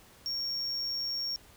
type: tone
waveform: triangle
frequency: 5530 Hz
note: F8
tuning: 18 cents flat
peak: -30 dBFS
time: 0.26-1.36 s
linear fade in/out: 0 ms
effects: pink hiss -57 dBFS RMS until 1.56 s